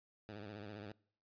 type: tone with vibrato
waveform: 10% pulse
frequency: 103.83 Hz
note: G#2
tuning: in tune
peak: -39 dBFS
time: 0.29-0.92 s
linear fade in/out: 0 ms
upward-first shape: sine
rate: 15 Hz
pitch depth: 95 cents each way
effects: noise-tail reverb RT60 0.6 s tail -25 dB re dry + resampled to 11025 Hz